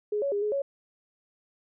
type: tone with pitch steps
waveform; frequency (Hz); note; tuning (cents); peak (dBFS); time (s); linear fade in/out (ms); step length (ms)
sine; 418.2 / 559 / 407 / 421 / 556; G#4 / C#5 / G#4 / G#4 / C#5; +12 / +14 / -35 / +24 / +5; -25; 0.12-0.62; 5; 100
effects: none